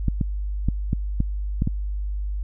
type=clicks; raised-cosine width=5 ms; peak=-9 dBFS; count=7; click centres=0.083 / 0.212 / 0.686 / 0.931 / 1.204 / 1.621 / 1.674 s; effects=added 50 Hz sine -24 dBFS peak until 2.43 s